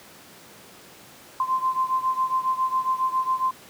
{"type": "beating tone pair", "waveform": "sine", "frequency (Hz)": [1038, 1045.3], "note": ["C6", "C6"], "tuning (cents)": [-14, -2], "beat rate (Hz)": 7.3, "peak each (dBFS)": [-23, -26], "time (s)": [1.4, 3.51], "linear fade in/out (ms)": 2, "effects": ["pink hiss -47 dBFS RMS until 3.69 s", "high-pass 150 Hz 12 dB/octave"]}